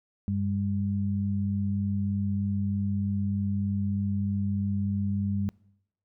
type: tone pair together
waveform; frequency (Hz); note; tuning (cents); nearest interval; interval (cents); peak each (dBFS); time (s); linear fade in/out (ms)
sine; 97.07 / 200.3; G2 / G3; -16 / +38; octave + minor second; 1254; -28; 0.28-5.49; 0
effects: noise-tail reverb RT60 0.8 s tail -24 dB re dry